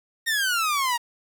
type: exponential sweep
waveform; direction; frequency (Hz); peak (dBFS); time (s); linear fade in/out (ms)
sawtooth; down; 1864.7 to 929; -18; 0.26-0.98; 20
effects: 8-bit